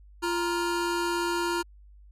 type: tone cluster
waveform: square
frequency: 346 / 941 / 1404 Hz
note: F4 / A#5 / F6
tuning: -16 / +16 / +9 cents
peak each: -29 / -32 / -34 dBFS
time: 0.22-1.63 s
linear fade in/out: 20 ms
effects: added 50 Hz sine -49 dBFS peak until 2.11 s + low-pass 12000 Hz 12 dB/octave